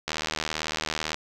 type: click train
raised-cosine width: 0.2 ms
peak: -10 dBFS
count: 84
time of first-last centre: 0.08-1.144 s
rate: 78 Hz
effects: none